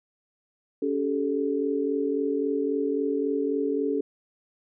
sine tone cluster, 282 / 390.7 / 434.4 Hz, C#4 / G4 / A4, +30 / -6 / -22 cents, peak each -27 / -30 / -27 dBFS, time 0.82-4.01 s, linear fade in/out 5 ms, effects none

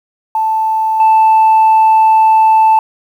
sine tone with level steps, 880 Hz, A5, in tune, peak -10 / -3 dBFS, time 0.35-2.79 s, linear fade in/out 2 ms, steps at 1 s, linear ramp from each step 2 ms, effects tanh soft clip ceiling -3 dBFS + 7-bit

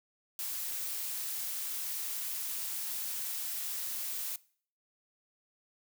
blue noise, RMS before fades -37 dBFS, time 0.39-4.36 s, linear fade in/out 2 ms, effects noise-tail reverb RT60 0.5 s tail -21 dB re dry

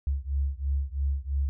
sine beating tone pair, 68 / 71 Hz, C#2 / C#2, -33 / +42 cents, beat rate 3 Hz, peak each -28 / -29 dBFS, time 0.07-1.49 s, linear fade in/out 0 ms, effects none

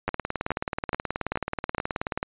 two click trains, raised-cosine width 0.5 ms, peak -12 / -10 dBFS, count 41 / 5, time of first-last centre 0.09-2.229 / 0.08-1.782 s, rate 18.7 / 2.35 Hz, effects resampled to 8000 Hz

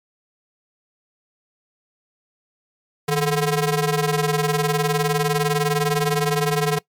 sawtooth ring-modulated tone, 293.7 Hz, D4, in tune, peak -11 dBFS, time 3.08-6.79 s, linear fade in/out 10 ms, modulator 137 Hz, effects noise-tail reverb RT60 0.1 s tail -21 dB re dry + MP3 96 kbps

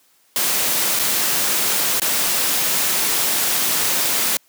white noise with dropouts, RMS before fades -19 dBFS, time 0.36-4.37 s, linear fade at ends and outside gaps 1 ms, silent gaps 0.991-0.995 / 1.998-2.018 s, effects white hiss -58 dBFS RMS until 4.48 s + high-pass 150 Hz 12 dB/octave

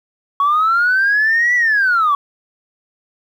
sine linear two-way sweep, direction up then down, 1111 to 1975.5 to 1111 Hz, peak -10 dBFS, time 0.4-2.15 s, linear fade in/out 2 ms, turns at 1.55 s, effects tanh soft clip ceiling -8 dBFS + 8-bit

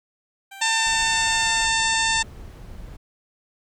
15% pulse tone with pitch glide, 784 to 702.5 Hz, G5 to F5, 0 to +10 cents, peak -32 dBFS, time 0.51-1.66 s, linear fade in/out 10 ms, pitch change -190 cents, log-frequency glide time 0.7-1.52 s
harmonic tone, 897 Hz, A5, 33 cents sharp, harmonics 1 / 2 / 3 / 4 / 5 / 6 / 7 / 8 / 9, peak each -25 / -24 / -27 / -27 / -30 / -33 / -33 / -29 / -30 dBFS, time 0.61-2.23 s, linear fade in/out 10 ms
brown noise, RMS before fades -39 dBFS, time 0.86-2.97 s, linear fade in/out 10 ms
effects none

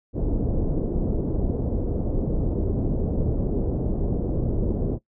pink low-pass noise, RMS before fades -24 dBFS, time 0.13-4.99 s, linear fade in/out 50 ms, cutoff 490 Hz, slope 24 dB/octave, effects noise-tail reverb RT60 0.1 s tail -19 dB re dry

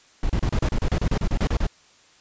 brown noise bursts, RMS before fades -21 dBFS, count 15, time 0.23-1.668 s, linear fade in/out 2 ms, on 66 ms, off 32 ms, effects white hiss -55 dBFS RMS until 2.2 s + resampled to 16000 Hz

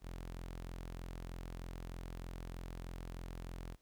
sawtooth tone, 43.22 Hz, F1, 17 cents flat, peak -40 dBFS, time 0.01-3.77 s, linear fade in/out 50 ms, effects pink hiss -75 dBFS RMS until 3.81 s

